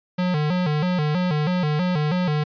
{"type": "tone with vibrato", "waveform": "square", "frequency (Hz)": 165, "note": "E3", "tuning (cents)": 2, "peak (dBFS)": -20, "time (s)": [0.18, 2.44], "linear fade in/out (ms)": 10, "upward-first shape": "square", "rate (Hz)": 3.1, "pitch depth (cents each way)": 160, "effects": ["resampled to 11025 Hz"]}